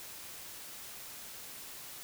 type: silence
effects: white hiss -47 dBFS RMS until 2.03 s